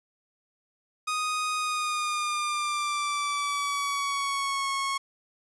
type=tone with pitch glide; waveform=sawtooth; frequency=1244.5 to 1096 Hz; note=D#6 to C#6; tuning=0 to -20 cents; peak=-23 dBFS; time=1.07-4.98 s; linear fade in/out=10 ms; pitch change=-220 cents; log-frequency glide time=1.57-4.69 s; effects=resampled to 24000 Hz + 10-bit